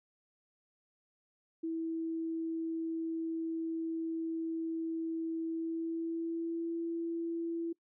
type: tone with pitch glide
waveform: sine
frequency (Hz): 326.6 to 334.4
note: E4 to E4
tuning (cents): -16 to +25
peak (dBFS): -33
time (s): 1.63-7.73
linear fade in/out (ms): 10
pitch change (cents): +41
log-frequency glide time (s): 5.45-6.75
effects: noise-tail reverb RT60 0.1 s tail -23 dB re dry